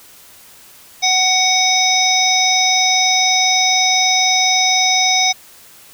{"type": "harmonic tone", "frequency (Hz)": 746, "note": "F#5", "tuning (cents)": 14, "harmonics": [1, 3, 5, 7, 8], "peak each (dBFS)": [-18, -18, -18, -18, -18], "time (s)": [1.02, 5.33], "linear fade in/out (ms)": 20, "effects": ["white hiss -43 dBFS RMS until 5.93 s"]}